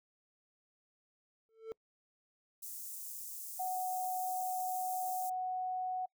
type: tone with exponential growth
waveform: triangle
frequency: 446.1 Hz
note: A4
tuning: 24 cents sharp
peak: -34 dBFS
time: 1.49-1.72 s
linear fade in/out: 0 ms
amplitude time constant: 50 ms
type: high-pass noise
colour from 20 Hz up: white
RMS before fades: -45 dBFS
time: 2.62-5.3 s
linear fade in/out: 10 ms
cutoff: 6800 Hz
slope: 24 dB/octave
type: tone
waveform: sine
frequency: 740 Hz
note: F#5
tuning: in tune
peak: -34 dBFS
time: 3.59-6.06 s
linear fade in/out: 10 ms
effects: noise-tail reverb RT60 0.1 s tail -26 dB re dry